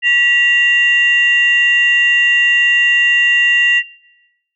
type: tone pair together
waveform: sine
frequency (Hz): 1938 / 2777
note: B6 / F7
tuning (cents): -33 / -10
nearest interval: tritone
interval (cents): 623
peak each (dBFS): -11 / -11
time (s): 0.02-3.83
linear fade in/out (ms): 50
effects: noise-tail reverb RT60 1.0 s tail -22 dB re dry + tanh soft clip ceiling -2 dBFS